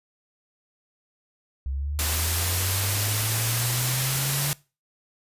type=linear sweep; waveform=sine; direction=up; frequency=65.8 to 144.3 Hz; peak=-26 dBFS; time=1.66-4.53 s; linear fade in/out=0 ms
type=noise; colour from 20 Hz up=white; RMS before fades=-26 dBFS; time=1.99-4.53 s; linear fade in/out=0 ms
effects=noise-tail reverb RT60 0.3 s tail -22 dB re dry + resampled to 32000 Hz